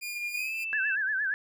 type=tone with tremolo; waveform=sawtooth; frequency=2422 Hz; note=D#7; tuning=47 cents flat; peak=-30 dBFS; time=0.01-0.65 s; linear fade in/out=20 ms; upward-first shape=sine; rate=3.3 Hz; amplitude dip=65%
type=tone with pitch glide; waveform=sine; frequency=2413 to 2647 Hz; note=D7 to E7; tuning=+46 to +7 cents; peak=-31 dBFS; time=0.15-0.96 s; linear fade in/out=20 ms; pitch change=+161 cents; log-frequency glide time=0.31-0.55 s
type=tone with vibrato; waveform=sine; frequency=1630 Hz; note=G#6; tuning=33 cents flat; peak=-26 dBFS; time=0.73-1.34 s; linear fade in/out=0 ms; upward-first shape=sine; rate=8.6 Hz; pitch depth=120 cents each way
effects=none